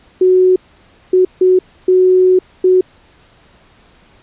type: tone bursts at uneven times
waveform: sine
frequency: 369.3 Hz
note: F#4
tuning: 3 cents flat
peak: -6 dBFS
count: 5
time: 0.21-0.56 / 1.13-1.25 / 1.41-1.59 / 1.88-2.39 / 2.64-2.81 s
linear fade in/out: 5 ms
effects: pink hiss -48 dBFS RMS until 4.22 s + resampled to 8000 Hz